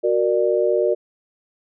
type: chord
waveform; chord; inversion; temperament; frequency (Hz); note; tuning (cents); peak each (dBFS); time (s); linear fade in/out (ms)
sine; Gb augmented; none; equal with one note detuned; 370 / 466.2 / 595.2; Gb4 / Bb4 / D5; 0 / 0 / +23; -20; 0.03-0.95; 20
effects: none